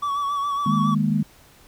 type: tone with vibrato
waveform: triangle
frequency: 1137 Hz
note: C#6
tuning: 44 cents sharp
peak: -20 dBFS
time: 0.02-0.95 s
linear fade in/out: 10 ms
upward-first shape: sine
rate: 7.2 Hz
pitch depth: 39 cents each way
type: chord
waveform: sine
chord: D# suspended fourth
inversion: none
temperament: just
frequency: 155.56 / 207.4 / 233.3 Hz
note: D#3 / G#3 / A#3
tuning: 0 / -2 / +2 cents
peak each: -23 / -21 / -24 dBFS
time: 0.66-1.23 s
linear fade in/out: 5 ms
effects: pink hiss -52 dBFS RMS until 1.67 s